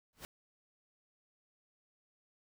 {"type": "noise with exponential growth", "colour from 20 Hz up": "pink", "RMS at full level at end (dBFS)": -42, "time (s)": [0.13, 0.25], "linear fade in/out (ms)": 0, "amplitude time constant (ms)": 24, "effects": []}